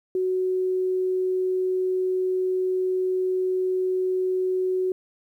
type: tone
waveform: sine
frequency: 371.1 Hz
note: F#4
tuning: 5 cents sharp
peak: -21 dBFS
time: 0.15-4.92 s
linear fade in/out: 2 ms
effects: 10-bit